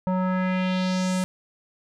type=tone with low-pass filter sweep; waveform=square; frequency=185 Hz; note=F#3; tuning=in tune; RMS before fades=-24 dBFS; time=0.07-1.24 s; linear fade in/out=0 ms; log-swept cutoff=880 to 9800 Hz; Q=2; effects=none